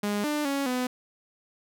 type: tone with pitch steps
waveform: sawtooth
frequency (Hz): 205.9 / 297.9 / 278.1 / 251.2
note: G#3 / D4 / C#4 / B3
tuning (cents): -15 / +25 / +6 / +30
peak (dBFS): -22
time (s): 0.03-0.87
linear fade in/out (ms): 5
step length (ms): 210
effects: none